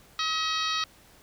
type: harmonic tone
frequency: 637 Hz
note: D#5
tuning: 41 cents sharp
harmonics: 2 / 3 / 4 / 5 / 6 / 7 / 8 / 9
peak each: -30 / -36 / -36 / -36 / -32 / -34 / -41 / -40 dBFS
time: 0.19-0.84 s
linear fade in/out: 2 ms
effects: pink hiss -56 dBFS RMS until 1.22 s